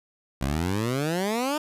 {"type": "exponential sweep", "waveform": "15% pulse", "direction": "up", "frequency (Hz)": [63.7, 311.1], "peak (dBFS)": -18, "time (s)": [0.41, 1.58], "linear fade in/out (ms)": 5, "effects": ["resampled to 32000 Hz"]}